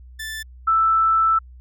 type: tone pair in turn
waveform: sawtooth / sine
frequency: 1760 / 1321.9 Hz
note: A6 / E6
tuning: 0 / +4 cents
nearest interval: perfect fourth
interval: 496 cents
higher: first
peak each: -25 / -14 dBFS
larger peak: second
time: 0.19-0.43 / 0.67-1.39 s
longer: second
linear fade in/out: 10 ms
effects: added 62 Hz sine -40 dBFS peak until 1.6 s